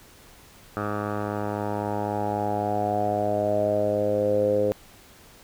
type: tone with low-pass filter sweep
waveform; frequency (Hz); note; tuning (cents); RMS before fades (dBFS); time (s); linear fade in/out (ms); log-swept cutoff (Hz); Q
10% pulse; 103.83; G#2; 0; -25; 0.77-4.72; 0; 1200 to 490; 7.5
effects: pink hiss -51 dBFS RMS until 5.43 s